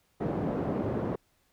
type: band-pass noise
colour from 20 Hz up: pink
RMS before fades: -31 dBFS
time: 0.2-1.16 s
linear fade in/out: 10 ms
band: 150 to 560 Hz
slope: 12 dB/octave
effects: pink hiss -70 dBFS RMS until 1.52 s